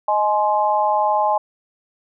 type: chord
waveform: sine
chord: Ab major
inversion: second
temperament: equal with one note detuned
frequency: 622.3 / 844.6 / 1046.5 Hz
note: Eb5 / Ab5 / C6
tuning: 0 / +29 / 0 cents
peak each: -21 / -17 / -22 dBFS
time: 0.08-1.38 s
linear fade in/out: 5 ms
effects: none